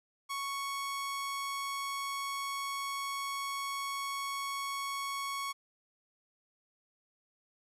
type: tone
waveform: sawtooth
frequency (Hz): 1108.7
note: C#6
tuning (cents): 0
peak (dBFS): -31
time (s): 0.29-5.53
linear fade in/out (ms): 20
effects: resampled to 32000 Hz